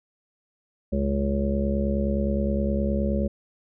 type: harmonic tone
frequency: 69.6 Hz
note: C#2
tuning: 8 cents sharp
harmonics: 1 / 2 / 3 / 5 / 6 / 7 / 8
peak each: -26 / -36 / -25 / -34 / -36 / -37 / -30 dBFS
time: 0.92-3.28 s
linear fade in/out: 10 ms
effects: none